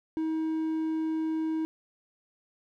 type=tone; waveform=triangle; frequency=318.1 Hz; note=D#4; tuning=38 cents sharp; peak=-25 dBFS; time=0.17-1.65 s; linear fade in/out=0 ms; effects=none